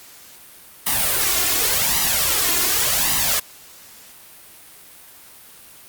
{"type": "noise with flanger", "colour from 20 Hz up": "white", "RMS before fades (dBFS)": -19, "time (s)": [0.86, 3.4], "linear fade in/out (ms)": 10, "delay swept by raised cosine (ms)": [1, 2.9], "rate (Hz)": 0.88, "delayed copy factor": 0.65, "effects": ["white hiss -44 dBFS RMS until 5.88 s", "Opus 48 kbps"]}